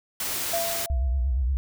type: noise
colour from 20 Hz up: white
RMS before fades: -29 dBFS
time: 0.2-0.86 s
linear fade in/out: 2 ms
type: tone with exponential decay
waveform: sine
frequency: 675 Hz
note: E5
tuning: 41 cents sharp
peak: -23 dBFS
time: 0.53-1.45 s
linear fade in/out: 5 ms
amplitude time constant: 200 ms
type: tone with vibrato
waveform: sine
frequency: 64.3 Hz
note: C2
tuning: 30 cents flat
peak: -21 dBFS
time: 0.9-1.57 s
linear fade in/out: 0 ms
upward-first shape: sine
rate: 8.6 Hz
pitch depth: 150 cents each way
effects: none